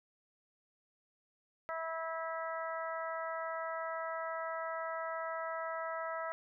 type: harmonic tone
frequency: 325.9 Hz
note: E4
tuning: 20 cents flat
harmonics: 2 / 3 / 4 / 5 / 6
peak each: -40 / -44 / -41 / -48 / -47 dBFS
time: 1.69-6.32 s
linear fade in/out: 0 ms
effects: none